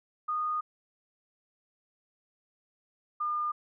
sine tone pair in turn, 1231 / 1209.2 Hz, D#6 / D#6, -19 / -50 cents, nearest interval unison, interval 31 cents, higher first, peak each -28 dBFS, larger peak neither, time 0.28-0.61 / 3.2-3.52 s, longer first, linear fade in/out 10 ms, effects none

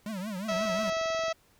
square tone with vibrato, 200 Hz, G3, 35 cents sharp, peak -34 dBFS, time 0.06-0.9 s, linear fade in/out 2 ms, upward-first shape triangle, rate 5.6 Hz, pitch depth 220 cents each way
harmonic tone, 652 Hz, E5, 19 cents flat, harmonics 1 / 2 / 3 / 4 / 5 / 6 / 7 / 8 / 9 / 10, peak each -29 / -35 / -39 / -41 / -43 / -45 / -46 / -47 / -48 / -49 dBFS, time 0.48-1.33 s, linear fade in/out 10 ms
click train, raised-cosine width 2 ms, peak -36 dBFS, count 18, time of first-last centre 0.52-1.282 s, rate 22.3 Hz
effects pink hiss -64 dBFS RMS until 1.59 s

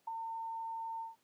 sine tone with ADSR envelope, 906 Hz, A#5, 50 cents flat, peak -33 dBFS, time 0.07-1.16 s, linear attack 10 ms, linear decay 4 ms, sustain -5 dB, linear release 150 ms, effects pink hiss -74 dBFS RMS until 1.23 s + high-pass 200 Hz 12 dB/octave

